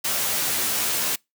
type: noise with comb filter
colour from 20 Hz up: white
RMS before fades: -24 dBFS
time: 0.04-1.16 s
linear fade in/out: 10 ms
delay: 13 ms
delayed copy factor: +0.9
effects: noise-tail reverb RT60 0.2 s tail -26 dB re dry + high-pass 100 Hz 12 dB/octave